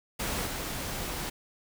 pink noise with level steps, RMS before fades -32 / -35 dBFS, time 0.19-1.3 s, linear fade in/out 10 ms, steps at 0.46 s, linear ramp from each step 10 ms, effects none

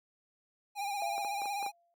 square tone with vibrato, 807 Hz, G#5, 50 cents flat, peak -34 dBFS, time 0.75-1.72 s, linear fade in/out 50 ms, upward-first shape sine, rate 16 Hz, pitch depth 48 cents each way
sine tone with exponential decay, 688 Hz, F5, 26 cents flat, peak -33 dBFS, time 1.02-1.94 s, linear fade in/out 0 ms, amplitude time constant 200 ms
clicks, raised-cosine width 1 ms, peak -28 dBFS, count 6, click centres 1.18 / 1.248 / 1.418 / 1.457 / 1.627 / 1.663 s
effects high-pass 400 Hz 12 dB/octave + Opus 48 kbps

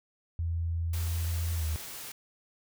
sine tone with pitch glide, 83.6 to 78.45 Hz, E2 to D#2, +25 to +15 cents, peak -28 dBFS, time 0.39-1.76 s, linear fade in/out 0 ms, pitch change -110 cents, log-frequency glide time 1.56-1.65 s
white noise, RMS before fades -42 dBFS, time 0.93-2.12 s, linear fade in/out 5 ms
effects none

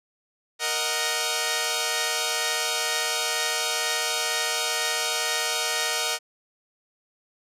5% pulse chord, D# minor, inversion second, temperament equal, 466.2 / 622.3 / 740 Hz, A#4 / D#5 / F#5, 0 / 0 / 0 cents, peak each -17 dBFS, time 0.59-6.19 s, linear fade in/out 50 ms, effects resampled to 32000 Hz

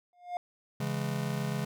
triangle tone with exponential growth, 710 Hz, F5, 28 cents sharp, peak -26 dBFS, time 0.13-0.37 s, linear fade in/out 1 ms, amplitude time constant 52 ms
square chord, C# minor, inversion none, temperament just, 138.59 / 166.31 / 207.9 Hz, C#3 / E3 / G#3, 0 / +16 / +2 cents, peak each -34 / -37 / -37 dBFS, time 0.8-1.65 s, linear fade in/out 5 ms
effects none

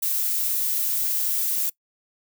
violet noise, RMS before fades -24 dBFS, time 0.02-1.7 s, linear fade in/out 10 ms, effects noise-tail reverb RT60 0.1 s tail -22 dB re dry

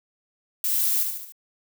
violet noise with echo, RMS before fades -24 dBFS, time 0.64-1.03 s, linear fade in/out 2 ms, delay 73 ms, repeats 4, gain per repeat -5 dB, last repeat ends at 1.322 s, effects none

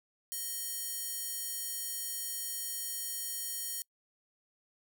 square tone with high-pass filter, 625 Hz, D#5, 8 cents sharp, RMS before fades -38 dBFS, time 0.32-3.82 s, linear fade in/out 0 ms, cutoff 8500 Hz, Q 0.89, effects noise-tail reverb RT60 0.1 s tail -26 dB re dry

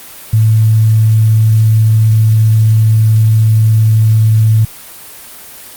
sine tone, 110 Hz, A2, in tune, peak -5 dBFS, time 0.33-4.65 s, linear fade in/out 5 ms, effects white hiss -32 dBFS RMS until 5.76 s + Opus 32 kbps

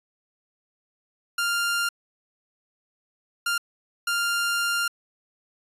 sawtooth tone bursts at uneven times, 1396.9 Hz, F6, in tune, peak -19 dBFS, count 3, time 1.38-1.89 / 3.46-3.58 / 4.07-4.88 s, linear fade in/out 5 ms, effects resampled to 32000 Hz

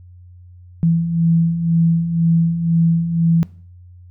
sine beating tone pair, 164.81 / 166.81 Hz, E3 / E3, 0 / +21 cents, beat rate 2 Hz, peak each -21 / -14 dBFS, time 0.83-3.43 s, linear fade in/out 0 ms, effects noise-tail reverb RT60 0.5 s tail -20 dB re dry + added 89 Hz sine -39 dBFS peak until 4.1 s

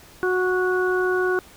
harmonic tone with a mistuned harmonic, 367.1 Hz, F#4, 14 cents flat, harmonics 1 / 2 / 3 / 4, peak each -20 / -32 / -30 / -25 dBFS, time 0.23-1.39 s, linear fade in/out 0 ms, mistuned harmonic 3, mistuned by +15 cents, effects pink hiss -48 dBFS RMS until 1.56 s

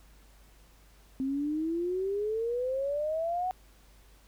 sine exponential sweep, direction up, 261.6 to 749 Hz, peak -28 dBFS, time 1.2-3.51 s, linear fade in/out 0 ms, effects added 50 Hz sine -56 dBFS peak until 4.27 s + pink hiss -62 dBFS RMS until 4.27 s

